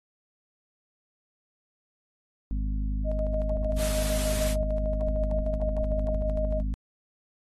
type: harmonic tone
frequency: 51.5 Hz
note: G#1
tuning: 14 cents flat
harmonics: 1 / 2 / 3 / 4 / 5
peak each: -26 / -41 / -42 / -39 / -40 dBFS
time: 2.51-6.74 s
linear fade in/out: 0 ms
type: tone with tremolo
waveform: sine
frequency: 622.3 Hz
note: D#5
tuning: in tune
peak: -28 dBFS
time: 3.04-6.63 s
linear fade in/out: 50 ms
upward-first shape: square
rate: 6.6 Hz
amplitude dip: 50%
type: noise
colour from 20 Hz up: white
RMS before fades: -34 dBFS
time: 3.76-4.56 s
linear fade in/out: 50 ms
effects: AAC 32 kbps